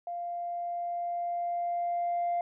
sine tone with level ramp, 696 Hz, F5, 6 cents flat, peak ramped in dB -33 to -25 dBFS, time 0.07-2.41 s, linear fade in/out 2 ms, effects tanh soft clip ceiling -24 dBFS

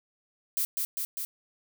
violet noise with echo, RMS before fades -28 dBFS, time 0.57-0.65 s, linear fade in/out 0 ms, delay 200 ms, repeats 3, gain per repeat -2 dB, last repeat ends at 1.25 s, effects none

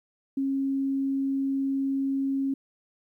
sine tone, 271.9 Hz, C#4, 33 cents flat, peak -24 dBFS, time 0.37-2.54 s, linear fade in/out 5 ms, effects 11-bit

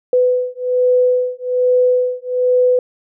sine beating tone pair, 499.5 / 500.7 Hz, B4 / B4, +20 / +24 cents, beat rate 1.2 Hz, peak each -15 dBFS, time 0.13-2.79 s, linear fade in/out 2 ms, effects none

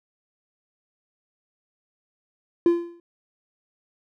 triangle tone with exponential decay, 343 Hz, F4, 31 cents flat, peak -9 dBFS, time 2.66-3 s, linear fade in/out 2 ms, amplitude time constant 73 ms, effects tanh soft clip ceiling -7 dBFS

